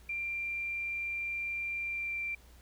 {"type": "tone with pitch glide", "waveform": "sine", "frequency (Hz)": [2373, 2357], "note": ["D7", "D7"], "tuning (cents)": [17, 6], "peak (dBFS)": -33, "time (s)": [0.09, 2.35], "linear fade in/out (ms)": 5, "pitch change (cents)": -11, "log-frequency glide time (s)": [1.81, 2.17], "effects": ["added 60 Hz sine -55 dBFS peak until 2.61 s", "pink hiss -62 dBFS RMS until 2.61 s"]}